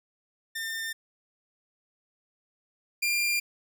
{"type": "tone pair in turn", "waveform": "sawtooth", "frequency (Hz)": [1803, 2394], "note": ["A6", "D7"], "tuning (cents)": [42, 33], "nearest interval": "perfect fourth", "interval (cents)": 491, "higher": "second", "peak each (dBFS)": [-28, -21], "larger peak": "second", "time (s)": [[0.55, 0.93], [3.02, 3.4]], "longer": "neither", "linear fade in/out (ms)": 10, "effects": []}